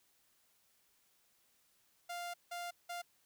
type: tone bursts at uneven times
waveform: sawtooth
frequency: 698.5 Hz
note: F5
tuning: in tune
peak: -37 dBFS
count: 3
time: 2.09-2.34 / 2.51-2.71 / 2.89-3.02 s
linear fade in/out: 10 ms
effects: white hiss -73 dBFS RMS until 3.25 s